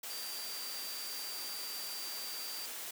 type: tone in noise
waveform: sine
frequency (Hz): 4699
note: D8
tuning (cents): 0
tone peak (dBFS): -43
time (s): 0.1-2.66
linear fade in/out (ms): 5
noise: white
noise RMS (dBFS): -43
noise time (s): 0.03-2.91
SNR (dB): -3
effects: high-pass 300 Hz 12 dB/octave